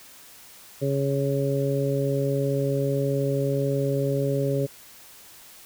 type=harmonic tone; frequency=138.59 Hz; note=C#3; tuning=in tune; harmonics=1 / 2 / 3 / 4; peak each=-25 / -30 / -27 / -28 dBFS; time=0.81-4.67 s; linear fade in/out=20 ms; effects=white hiss -48 dBFS RMS until 5.65 s

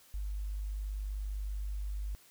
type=tone; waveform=sine; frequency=50.3 Hz; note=G1; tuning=45 cents sharp; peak=-34 dBFS; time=0.14-2.15 s; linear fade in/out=0 ms; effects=white hiss -61 dBFS RMS until 2.3 s

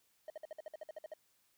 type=tone bursts; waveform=triangle; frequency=622.3 Hz; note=D#5; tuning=in tune; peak=-40 dBFS; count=12; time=0.28-1.137 s; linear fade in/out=2 ms; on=21 ms; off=55 ms; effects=white hiss -74 dBFS RMS until 1.57 s

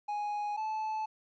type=tone pair in turn; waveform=triangle; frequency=830.6 / 869.4 Hz; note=G#5 / A5; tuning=0 / -21 cents; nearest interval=minor second; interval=79 cents; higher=second; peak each=-30 / -30 dBFS; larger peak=neither; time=0.08-0.57 / 0.57-1.06 s; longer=neither; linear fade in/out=10 ms; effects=resampled to 16000 Hz + 12-bit

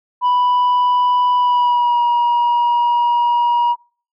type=tone with pitch glide; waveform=sine; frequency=987.8 to 956.4 Hz; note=B5 to A#5; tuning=0 to +44 cents; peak=-9 dBFS; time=0.21-3.76 s; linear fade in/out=50 ms; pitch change=-56 cents; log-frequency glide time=1.37-2.02 s; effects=noise-tail reverb RT60 0.4 s tail -23 dB re dry + tanh soft clip ceiling -11 dBFS

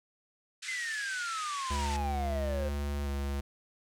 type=band-pass noise; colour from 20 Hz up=pink; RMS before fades=-42 dBFS; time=0.62-1.97 s; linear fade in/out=10 ms; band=1500 to 9100 Hz; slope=48 dB/octave
type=exponential sweep; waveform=triangle; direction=down; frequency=2093 to 516 Hz; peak=-32 dBFS; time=0.68-2.69 s; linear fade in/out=5 ms
type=tone with vibrato; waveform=square; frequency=70.8 Hz; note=C#2; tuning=37 cents sharp; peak=-32 dBFS; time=1.7-3.41 s; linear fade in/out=10 ms; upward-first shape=square; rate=1.1 Hz; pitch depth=20 cents each way
effects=none

